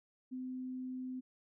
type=tone; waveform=sine; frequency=256 Hz; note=C4; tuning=38 cents flat; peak=-39 dBFS; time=0.31-1.21 s; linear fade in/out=20 ms; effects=none